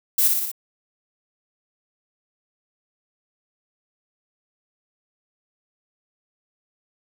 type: noise with echo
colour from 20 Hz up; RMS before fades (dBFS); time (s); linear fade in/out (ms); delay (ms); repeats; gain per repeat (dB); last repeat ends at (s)
violet; -18; 0.18-0.28; 5; 59; 4; -3; 0.516
effects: none